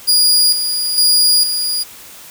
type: tone with tremolo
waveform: sawtooth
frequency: 4865 Hz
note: D#8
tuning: 40 cents flat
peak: -6 dBFS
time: 0.07-1.84 s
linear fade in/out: 20 ms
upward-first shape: square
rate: 1.1 Hz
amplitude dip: 55%
effects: white hiss -37 dBFS RMS until 2.3 s